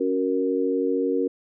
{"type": "chord", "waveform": "sine", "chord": "F# major", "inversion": "second", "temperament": "equal", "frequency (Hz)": [277.2, 370, 466.2], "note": ["C#4", "F#4", "A#4"], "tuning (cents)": [0, 0, 0], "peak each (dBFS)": [-25, -26, -24], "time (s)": [0, 1.28], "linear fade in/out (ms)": 10, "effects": []}